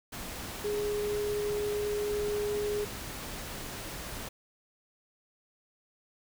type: tone in noise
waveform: sine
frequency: 415.3 Hz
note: G#4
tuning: in tune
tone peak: -29 dBFS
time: 0.64-2.85 s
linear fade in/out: 10 ms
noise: pink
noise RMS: -40 dBFS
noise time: 0.12-4.29 s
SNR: +8 dB
effects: none